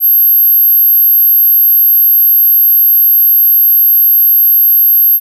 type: tone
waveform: sine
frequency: 12544 Hz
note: G9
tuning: in tune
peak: -4 dBFS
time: 0-5.2 s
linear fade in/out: 50 ms
effects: none